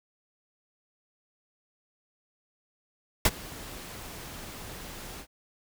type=noise with ADSR envelope; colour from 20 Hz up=pink; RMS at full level=-18 dBFS; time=3.25-5.27 s; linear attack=4 ms; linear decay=42 ms; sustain=-24 dB; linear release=75 ms; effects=none